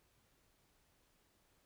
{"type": "silence", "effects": ["pink hiss -74 dBFS RMS until 1.65 s"]}